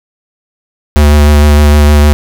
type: tone with vibrato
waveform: square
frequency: 73.9 Hz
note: D2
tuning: 11 cents sharp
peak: -3 dBFS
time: 0.96-2.13 s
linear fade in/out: 0 ms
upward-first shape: triangle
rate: 6.5 Hz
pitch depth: 21 cents each way
effects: none